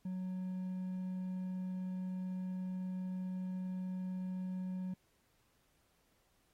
triangle tone with hard clipping, 184.8 Hz, F#3, 2 cents flat, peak -38 dBFS, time 0.05-4.94 s, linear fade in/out 5 ms, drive 5 dB, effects pink hiss -75 dBFS RMS until 6.53 s + AAC 48 kbps

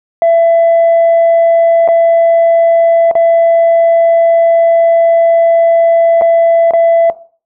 sine tone with dropouts, 669 Hz, E5, 25 cents sharp, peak -3 dBFS, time 0.22-7.1 s, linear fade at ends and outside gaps 1 ms, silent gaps 1.877-1.886 / 3.113-3.153 / 6.212-6.219 / 6.709-6.735 s, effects noise-tail reverb RT60 0.4 s tail -17 dB re dry + tanh soft clip ceiling -3 dBFS

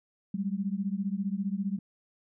sine beating tone pair, 190.9 / 205.9 Hz, G3 / G#3, -46 / -15 cents, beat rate 15 Hz, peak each -31 / -32 dBFS, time 0.34-1.79 s, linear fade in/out 5 ms, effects none

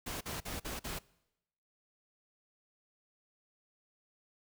pink noise bursts, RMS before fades -40 dBFS, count 5, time 0.06-0.99 s, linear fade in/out 10 ms, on 150 ms, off 45 ms, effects noise-tail reverb RT60 0.9 s tail -23 dB re dry

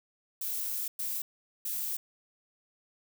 violet noise bursts at uneven times, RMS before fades -34 dBFS, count 3, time 0.41-0.88 / 0.99-1.22 / 1.65-1.97 s, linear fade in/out 5 ms, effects none

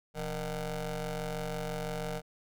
20% pulse ring-modulated tone, 147.5 Hz, D3, 8 cents sharp, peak -26 dBFS, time 0.14-2.22 s, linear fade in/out 50 ms, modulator 318 Hz, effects none

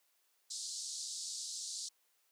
pink band-pass noise, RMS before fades -43 dBFS, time 0.5-1.89 s, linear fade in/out 10 ms, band 4100 to 8800 Hz, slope 48 dB/octave, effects white hiss -75 dBFS RMS until 2.31 s + high-pass 400 Hz 12 dB/octave

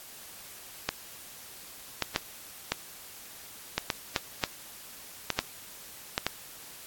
clicks, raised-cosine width 0.2 ms, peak -8 dBFS, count 12, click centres 0.89 / 2.023 / 2.161 / 2.72 / 3.78 / 3.902 / 4.162 / 4.438 / 5.303 / 5.39 / 6.179 / 6.266 s, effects white hiss -47 dBFS RMS until 6.86 s + AAC 64 kbps

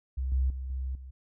sine tone with level steps, 65.2 Hz, C2, 5 cents flat, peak -28 / -23 / -33 / -30 / -41 dBFS, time 0.17-1.11 s, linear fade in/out 10 ms, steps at 0.32 / 0.5 / 0.7 / 0.95 s, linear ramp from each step 2 ms, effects none

